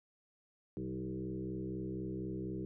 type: tone with frequency modulation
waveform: sine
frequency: 252.4 Hz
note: B3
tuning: 38 cents sharp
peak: -37 dBFS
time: 0.77-2.65 s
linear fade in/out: 0 ms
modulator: 64.1 Hz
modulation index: 2.4
effects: none